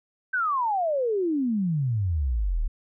sine exponential sweep, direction down, 1568 to 34.16 Hz, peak -22 dBFS, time 0.33-2.68 s, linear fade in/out 10 ms, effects none

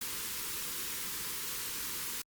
white band-stop noise, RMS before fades -38 dBFS, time 0.01-2.22 s, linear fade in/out 5 ms, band 520 to 880 Hz, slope 96 dB/octave, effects Opus 48 kbps

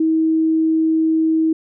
sine tone, 320 Hz, D#4, 49 cents sharp, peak -13 dBFS, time 0-1.53 s, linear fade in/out 5 ms, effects none

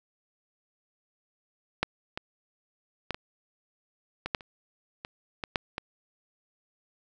clicks, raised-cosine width 0.3 ms, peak -8 / -17 / -14 / -20 / -16 / -10 / -29 / -21 / -16 / -9 / -16 dBFS, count 11, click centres 1.83 / 2.175 / 3.107 / 3.145 / 4.26 / 4.348 / 4.408 / 5.049 / 5.438 / 5.558 / 5.781 s, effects none

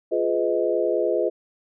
sine chord, F half-diminished seventh, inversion none, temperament just, 349.2 / 419.1 / 502.9 / 628.6 Hz, F4 / Ab4 / Cb5 / Eb5, 0 / +16 / +31 / +18 cents, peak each -25 dBFS, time 0.11-1.3 s, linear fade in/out 20 ms, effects none

